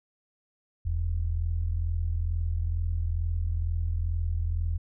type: tone pair together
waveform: sine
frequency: 40.48 / 82.7 Hz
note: E1 / E2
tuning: -31 / +6 cents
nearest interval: octave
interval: 1237 cents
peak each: -29 / -27 dBFS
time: 0.85-4.78 s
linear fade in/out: 10 ms
effects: none